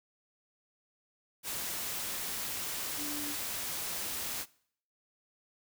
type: tone in noise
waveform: sine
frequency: 293.7 Hz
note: D4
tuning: in tune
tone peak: -40 dBFS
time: 2.96-3.36 s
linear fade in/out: 50 ms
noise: white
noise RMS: -37 dBFS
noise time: 1.43-4.46 s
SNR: -6 dB
effects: noise-tail reverb RT60 0.6 s tail -22 dB re dry